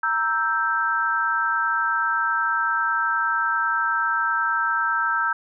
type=chord; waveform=sine; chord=E diminished; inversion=second; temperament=equal; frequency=932.3 / 1318.5 / 1568 Hz; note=Bb5 / E6 / G6; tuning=0 / 0 / 0 cents; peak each=-27 / -23 / -23 dBFS; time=0.03-5.33 s; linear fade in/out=5 ms; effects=none